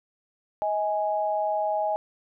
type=tone pair together; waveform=sine; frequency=633.6 / 830.6 Hz; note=D#5 / G#5; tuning=+31 / 0 cents; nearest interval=perfect fourth; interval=469 cents; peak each=-26 dBFS; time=0.62-1.96 s; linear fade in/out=0 ms; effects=none